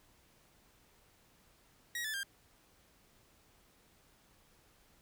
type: tone with pitch steps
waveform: sawtooth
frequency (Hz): 1900 / 1742.3 / 1597.7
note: A#6 / A6 / G6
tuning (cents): +33 / -17 / +33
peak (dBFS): -33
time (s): 1.95-2.232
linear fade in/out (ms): 2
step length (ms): 94
effects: pink hiss -67 dBFS RMS until 5.01 s